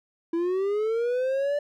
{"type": "linear sweep", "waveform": "triangle", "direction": "up", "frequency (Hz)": [329.4, 587.3], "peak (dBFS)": -21, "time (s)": [0.33, 1.59], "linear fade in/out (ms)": 5, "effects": []}